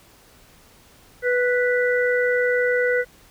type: harmonic tone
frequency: 493 Hz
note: B4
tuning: 3 cents flat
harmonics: 1 / 3 / 4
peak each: -19 / -24 / -25 dBFS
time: 1.22-3.05 s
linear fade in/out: 50 ms
effects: pink hiss -52 dBFS RMS until 3.3 s

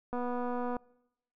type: click train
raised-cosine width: 1 ms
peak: -23 dBFS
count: 157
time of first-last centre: 0.13-0.767 s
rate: 245 Hz
effects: noise-tail reverb RT60 0.9 s tail -25 dB re dry

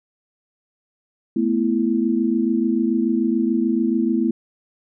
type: chord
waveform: sine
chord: A suspended second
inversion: none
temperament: equal with one note detuned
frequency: 220 / 246.9 / 331.7 Hz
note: A3 / B3 / E4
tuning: 0 / 0 / +11 cents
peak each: -21 dBFS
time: 1.36-4.31 s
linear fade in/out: 5 ms
effects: none

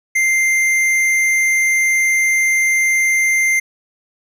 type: tone with tanh clipping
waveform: sine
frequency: 2093 Hz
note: C7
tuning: in tune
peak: -14 dBFS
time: 0.15-3.6 s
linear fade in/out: 10 ms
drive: 13 dB
effects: none

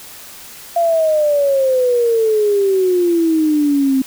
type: exponential sweep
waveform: sine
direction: down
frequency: 691 to 261.6 Hz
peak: -11 dBFS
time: 0.76-4.02 s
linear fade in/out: 5 ms
effects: white hiss -36 dBFS RMS until 4.06 s

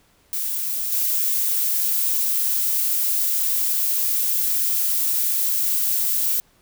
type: noise with level steps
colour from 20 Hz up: violet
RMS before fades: -25 / -21 dBFS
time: 0.33-6.4 s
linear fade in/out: 0 ms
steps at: 0.92 s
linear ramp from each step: 2 ms
effects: pink hiss -59 dBFS RMS until 6.61 s

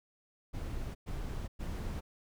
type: noise bursts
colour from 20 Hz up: brown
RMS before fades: -38 dBFS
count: 3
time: 0.53-2.01 s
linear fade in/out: 20 ms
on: 420 ms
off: 110 ms
effects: none

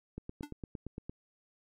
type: click train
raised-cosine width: 3 ms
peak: -27 dBFS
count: 9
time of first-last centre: 0.18-1.095 s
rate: 8.74 Hz
type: tone with exponential decay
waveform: square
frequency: 293.7 Hz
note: D4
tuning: in tune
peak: -37 dBFS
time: 0.43-0.52 s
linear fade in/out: 2 ms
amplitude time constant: 18 ms
effects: MP3 64 kbps

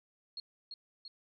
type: tone with echo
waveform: sine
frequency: 4280 Hz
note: C8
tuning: 38 cents sharp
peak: -39 dBFS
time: 0.37-0.4 s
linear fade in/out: 2 ms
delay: 340 ms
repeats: 2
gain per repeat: -3 dB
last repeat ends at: 1.08 s
effects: none

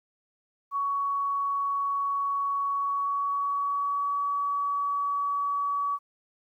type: tone with pitch glide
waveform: sine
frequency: 1120 to 1136.9 Hz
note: C#6 to C#6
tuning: +18 to +43 cents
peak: -25 dBFS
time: 0.71-5.99 s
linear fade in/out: 50 ms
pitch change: +25 cents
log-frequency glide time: 2.73-4.21 s
effects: 11-bit

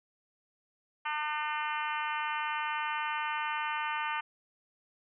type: harmonic tone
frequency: 301.7 Hz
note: D4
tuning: 47 cents sharp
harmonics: 3 / 4 / 5 / 6 / 7 / 8 / 9 / 10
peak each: -35 / -37 / -39 / -41 / -42 / -43 / -44 / -45 dBFS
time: 1.05-4.21 s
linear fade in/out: 10 ms
effects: none

